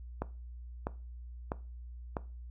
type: click train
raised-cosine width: 1 ms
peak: -19 dBFS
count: 4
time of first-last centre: 0.22-2.168 s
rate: 1.54 Hz
effects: noise-tail reverb RT60 0.3 s tail -17 dB re dry + added 60 Hz sine -43 dBFS peak until 2.5 s